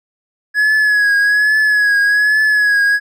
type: tone with vibrato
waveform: triangle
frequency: 1683 Hz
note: G#6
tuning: 23 cents sharp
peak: -8 dBFS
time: 0.54-3 s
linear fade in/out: 50 ms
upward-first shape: triangle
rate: 1.2 Hz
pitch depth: 52 cents each way
effects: none